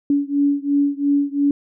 sine beating tone pair, 283.2 / 286.1 Hz, C#4 / D4, +37 / -45 cents, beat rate 2.9 Hz, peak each -18 / -19 dBFS, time 0.1-1.51 s, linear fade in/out 2 ms, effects none

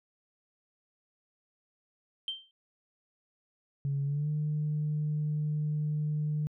sine tone with exponential decay, 3136 Hz, G7, in tune, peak -28 dBFS, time 2.28-2.51 s, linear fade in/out 1 ms, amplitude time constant 48 ms
sine tone with pitch glide, 140 to 150.92 Hz, C#3 to D3, +18 to +48 cents, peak -27 dBFS, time 3.85-6.47 s, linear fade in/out 0 ms, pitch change +130 cents, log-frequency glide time 4.04-4.29 s
effects tanh soft clip ceiling -24 dBFS

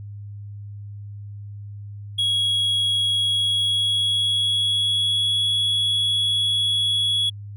triangle tone with pitch glide, 3322 to 3361 Hz, G#7 to G#7, 0 to +20 cents, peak -17 dBFS, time 2.18-7.3 s, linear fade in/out 10 ms, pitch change +20 cents, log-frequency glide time 3.17-5.43 s, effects added 102 Hz sine -33 dBFS peak until 7.56 s

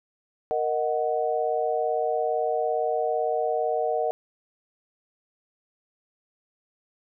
sine chord, D# minor, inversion second, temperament equal, 466.2 / 622.3 / 740 Hz, A#4 / D#5 / F#5, 0 / 0 / 0 cents, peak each -27 dBFS, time 0.51-4.11 s, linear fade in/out 0 ms, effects none

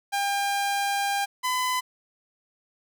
sawtooth tone pair in turn, 801 / 1009.2 Hz, G5 / B5, +37 / +37 cents, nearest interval major third, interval 400 cents, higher second, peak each -20 dBFS, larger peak neither, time 0.12-1.26 / 1.43-1.81 s, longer first, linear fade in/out 20 ms, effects none

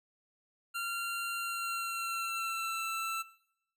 25% pulse tone with pitch glide, 1382 to 1332.6 Hz, F6 to E6, -19 to +18 cents, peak -30 dBFS, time 0.74-3.23 s, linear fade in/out 20 ms, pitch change -63 cents, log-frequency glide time 1.36-2.87 s, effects noise-tail reverb RT60 0.8 s tail -19 dB re dry

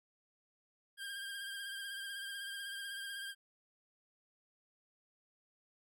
25% pulse tone with vibrato, 1599 Hz, G6, 34 cents sharp, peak -38 dBFS, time 0.97-3.35 s, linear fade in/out 50 ms, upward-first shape sine, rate 16 Hz, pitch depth 32 cents each way, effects none

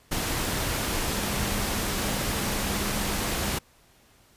sine tone in noise, 203.5 Hz, G#3, 35 cents flat, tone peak -36 dBFS, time 1.06-3.56 s, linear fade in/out 10 ms, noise pink, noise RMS -28 dBFS, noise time 0.11-3.59 s, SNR -11 dB, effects pink hiss -59 dBFS RMS until 4.36 s + resampled to 32000 Hz

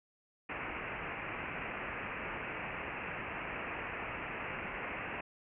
white low-pass noise, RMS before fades -41 dBFS, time 0.49-5.21 s, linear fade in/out 5 ms, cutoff 2700 Hz, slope 96 dB/octave, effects none

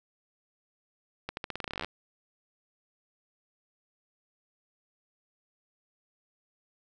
accelerating click train, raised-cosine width 0.3 ms, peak -18 dBFS, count 17, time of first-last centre 1.29-1.846 s, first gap 81 ms, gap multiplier 0.87, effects none

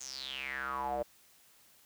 square tone with band-pass filter sweep, 66.3 Hz, C2, 23 cents sharp, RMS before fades -38 dBFS, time 0-1.03 s, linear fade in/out 10 ms, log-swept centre 6900 to 570 Hz, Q 8.3, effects white hiss -63 dBFS RMS until 1.85 s

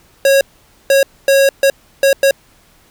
square tone bursts at uneven times, 548 Hz, C#5, 20 cents flat, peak -8 dBFS, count 6, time 0.25-0.41 / 0.9-1.03 / 1.28-1.49 / 1.63-1.7 / 2.03-2.13 / 2.23-2.31 s, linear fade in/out 2 ms, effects pink hiss -50 dBFS RMS until 2.9 s

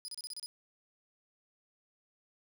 30% pulse tone bursts, 4978 Hz, D#8, in tune, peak -37 dBFS, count 7, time 0.05-0.46 s, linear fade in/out 0 ms, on 32 ms, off 31 ms, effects none

